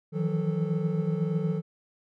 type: tone cluster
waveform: triangle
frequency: 158.6 / 166.7 / 180.3 / 437.7 Hz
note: D#3 / E3 / F#3 / A4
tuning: +33 / +20 / -45 / -9 cents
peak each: -26 / -32 / -28 / -32 dBFS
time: 0.12-1.62 s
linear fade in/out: 50 ms
effects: none